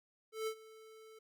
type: tone with ADSR envelope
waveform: square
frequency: 440 Hz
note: A4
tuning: in tune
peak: -35 dBFS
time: 0.32-1.19 s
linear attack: 150 ms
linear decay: 75 ms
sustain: -20 dB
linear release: 6 ms
effects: none